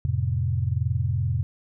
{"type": "chord", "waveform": "sine", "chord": "F major", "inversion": "none", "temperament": "equal with one note detuned", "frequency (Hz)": [87.91, 110, 130.81], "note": ["F2", "A2", "C3"], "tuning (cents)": [12, 0, 0], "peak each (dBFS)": -26, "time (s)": [0.05, 1.43], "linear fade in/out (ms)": 0, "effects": []}